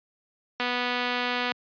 click train, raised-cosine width 0.3 ms, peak -12 dBFS, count 227, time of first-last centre 0.6-1.519 s, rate 246 Hz, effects high-pass 150 Hz 12 dB/octave + resampled to 11025 Hz

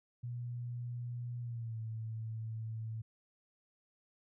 sine tone with pitch glide, 120.9 to 111.51 Hz, B2 to A2, -36 to +24 cents, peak -38 dBFS, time 0.23-3.02 s, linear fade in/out 10 ms, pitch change -140 cents, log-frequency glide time 1.4-1.79 s, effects none

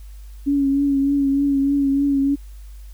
sine tone with vibrato, 278.7 Hz, C#4, 9 cents sharp, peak -15 dBFS, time 0.46-2.36 s, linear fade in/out 20 ms, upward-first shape triangle, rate 3.3 Hz, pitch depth 39 cents each way, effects added 50 Hz sine -35 dBFS peak until 2.93 s + white hiss -55 dBFS RMS until 2.93 s

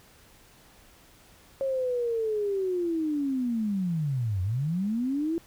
sine linear two-way sweep, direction down then up, 546 to 88 to 339.5 Hz, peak -25 dBFS, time 1.61-5.38 s, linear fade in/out 0 ms, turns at 4.42 s, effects pink hiss -56 dBFS RMS until 5.46 s

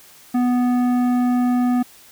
sine tone with tanh clipping, 246.9 Hz, B3, in tune, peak -17 dBFS, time 0.34-1.83 s, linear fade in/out 10 ms, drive 12 dB, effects white hiss -47 dBFS RMS until 2.11 s

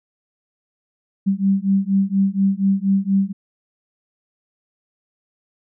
sine beating tone pair, 193.2 / 197.4 Hz, G3 / G3, -25 / +12 cents, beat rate 4.2 Hz, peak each -18 dBFS, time 1.26-3.33 s, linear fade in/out 20 ms, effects none

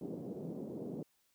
pink band-pass noise, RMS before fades -43 dBFS, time 0.01-1.03 s, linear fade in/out 5 ms, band 160 to 490 Hz, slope 24 dB/octave, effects white hiss -75 dBFS RMS until 1.34 s

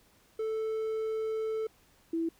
triangle / sine tone pair in turn, 440 / 329.6 Hz, A4 / E4, 0 / 0 cents, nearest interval perfect fourth, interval 500 cents, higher first, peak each -28 dBFS, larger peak neither, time 0.39-1.67 / 2.13-2.29 s, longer first, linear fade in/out 5 ms, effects pink hiss -64 dBFS RMS until 2.39 s

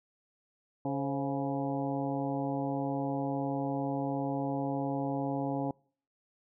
harmonic tone with a mistuned harmonic, 139.4 Hz, C#3, 10 cents sharp, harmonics 1 / 2 / 3 / 4 / 5 / 6 / 7, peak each -37 / -33 / -42 / -38 / -40 / -39 / -48 dBFS, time 0.85-5.71 s, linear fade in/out 2 ms, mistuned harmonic 4, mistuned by -68 cents, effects noise-tail reverb RT60 0.5 s tail -26 dB re dry

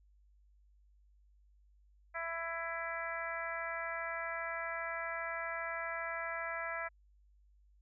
harmonic tone, 332.5 Hz, E4, 15 cents sharp, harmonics 2 / 3 / 4 / 5 / 6 / 7, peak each -43 / -46 / -43 / -43 / -43 / -48 dBFS, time 2.14-6.89 s, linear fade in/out 20 ms, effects added 50 Hz sine -63 dBFS peak until 7.81 s

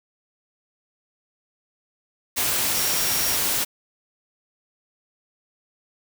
sine tone in noise, 5600 Hz, F8, 4 cents sharp, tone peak -29 dBFS, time 2.74-3.37 s, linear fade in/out 20 ms, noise white, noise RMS -23 dBFS, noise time 2.36-3.65 s, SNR -9 dB, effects none

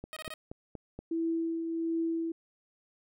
click train, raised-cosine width 2 ms, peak -27 dBFS, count 5, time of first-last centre 0.04-0.99 s, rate 4.21 Hz
10% pulse tone bursts, 627 Hz, D#5, 13 cents sharp, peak -31 dBFS, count 4, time 0.13-0.339 s, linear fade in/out 0 ms, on 35 ms, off 23 ms
sine tone with tremolo, 329.6 Hz, E4, in tune, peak -27 dBFS, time 1.11-2.32 s, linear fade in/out 5 ms, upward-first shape triangle, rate 1.4 Hz, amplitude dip 45%
effects none

